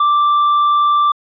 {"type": "tone with hard clipping", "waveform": "sine", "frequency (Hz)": 1174.7, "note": "D6", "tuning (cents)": 0, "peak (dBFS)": -11, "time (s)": [0, 1.12], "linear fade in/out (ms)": 5, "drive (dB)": 3, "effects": ["resampled to 11025 Hz"]}